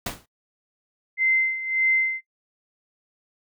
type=noise with exponential decay; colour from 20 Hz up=pink; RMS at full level=-25 dBFS; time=0.06-0.26 s; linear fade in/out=5 ms; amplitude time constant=43 ms
type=tone with tremolo; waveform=sine; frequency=2074 Hz; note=C7; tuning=16 cents flat; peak=-17 dBFS; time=1.17-2.21 s; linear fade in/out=50 ms; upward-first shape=sine; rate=1.7 Hz; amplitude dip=75%
effects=noise-tail reverb RT60 0.1 s tail -22 dB re dry